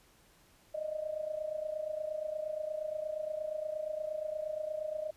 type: tone with amplitude modulation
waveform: sine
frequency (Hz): 617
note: D#5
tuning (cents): -15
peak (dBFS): -31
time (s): 0.74-5.11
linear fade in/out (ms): 10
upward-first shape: sine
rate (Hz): 28.5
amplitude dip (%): 75
effects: pink hiss -64 dBFS RMS until 5.16 s + resampled to 32000 Hz

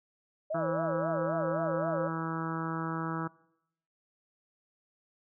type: tone with vibrato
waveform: sine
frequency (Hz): 589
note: D5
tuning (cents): +5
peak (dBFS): -30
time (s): 0.5-2.08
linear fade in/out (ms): 10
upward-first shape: sine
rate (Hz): 3.8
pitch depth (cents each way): 230
type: harmonic tone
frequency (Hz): 163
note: E3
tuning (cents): -19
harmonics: 1 / 2 / 3 / 4 / 5 / 6 / 7 / 8 / 9 / 10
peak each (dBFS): -36 / -37 / -45 / -48 / -45 / -43 / -43 / -39 / -45 / -49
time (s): 0.54-3.28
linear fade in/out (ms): 10
effects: noise-tail reverb RT60 0.8 s tail -22 dB re dry

